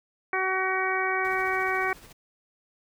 harmonic tone, 377.1 Hz, F#4, 33 cents sharp, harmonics 1 / 2 / 3 / 4 / 5 / 6, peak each -31 / -31 / -31 / -31 / -31 / -31 dBFS, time 0.33-1.93 s, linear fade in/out 2 ms
pink noise with tremolo, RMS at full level -48 dBFS, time 1.24-2.13 s, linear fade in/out 10 ms, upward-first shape sine, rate 14 Hz, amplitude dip 45%
effects none

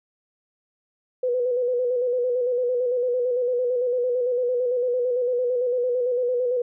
sine tone with vibrato, 494.9 Hz, B4, 4 cents sharp, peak -20 dBFS, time 1.23-6.62 s, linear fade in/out 5 ms, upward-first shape square, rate 8.9 Hz, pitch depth 40 cents each way, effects none

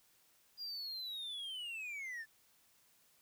triangle linear sweep, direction down, 4876 to 1729 Hz, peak -40 dBFS, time 0.57-2.26 s, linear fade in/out 50 ms, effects white hiss -70 dBFS RMS until 3.21 s

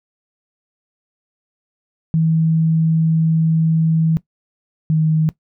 sine tone pair in turn, 161.3 / 157.43 Hz, E3 / D#3, -37 / +21 cents, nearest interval unison, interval 42 cents, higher first, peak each -12 dBFS, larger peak neither, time 2.14-4.17 / 4.9-5.29 s, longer first, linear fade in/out 0 ms, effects noise-tail reverb RT60 0.1 s tail -18 dB re dry

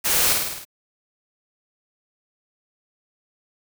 white noise with echo, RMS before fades -21 dBFS, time 0.04-0.34 s, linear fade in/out 20 ms, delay 52 ms, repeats 6, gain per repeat -3 dB, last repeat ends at 0.652 s, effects none

